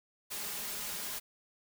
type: noise with comb filter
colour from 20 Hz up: white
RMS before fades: -39 dBFS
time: 0.3-1.2 s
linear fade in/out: 20 ms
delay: 4.9 ms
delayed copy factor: +0.65
effects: none